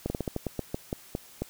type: slowing click train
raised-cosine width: 2 ms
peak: -16 dBFS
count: 12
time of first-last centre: 0.06-1.42 s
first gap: 40 ms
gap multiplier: 1.21
effects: white hiss -52 dBFS RMS until 1.49 s